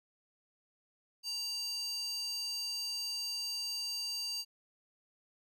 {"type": "tone with high-pass filter", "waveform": "square", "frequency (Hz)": 932.3, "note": "A#5", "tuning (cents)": 0, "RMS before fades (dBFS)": -38, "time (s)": [1.23, 4.45], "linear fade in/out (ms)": 50, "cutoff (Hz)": 4400, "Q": 4.8, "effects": []}